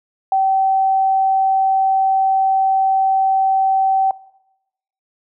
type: tone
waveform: sine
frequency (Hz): 770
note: G5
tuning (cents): -31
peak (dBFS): -12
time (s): 0.32-4.11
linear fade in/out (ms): 2
effects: noise-tail reverb RT60 0.9 s tail -21 dB re dry